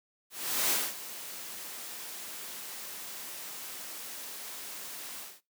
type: noise with ADSR envelope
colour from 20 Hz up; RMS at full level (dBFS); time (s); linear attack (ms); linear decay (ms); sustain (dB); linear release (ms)
white; -27; 0.3-5.41; 400; 230; -15; 220
effects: noise-tail reverb RT60 0.2 s tail -19 dB re dry + high-pass 200 Hz 12 dB/octave